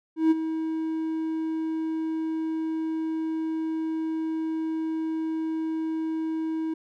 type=tone with ADSR envelope; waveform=triangle; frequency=320 Hz; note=D#4; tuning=49 cents sharp; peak=-13 dBFS; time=0.16-6.74 s; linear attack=150 ms; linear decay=24 ms; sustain=-11 dB; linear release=7 ms; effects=none